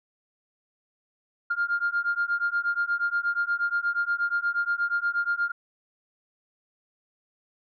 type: beating tone pair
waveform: sine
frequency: 1400 / 1408.4 Hz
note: F6 / F6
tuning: +4 / +14 cents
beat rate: 8.4 Hz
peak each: -26 / -26 dBFS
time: 1.5-5.52 s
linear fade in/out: 10 ms
effects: tanh soft clip ceiling -17 dBFS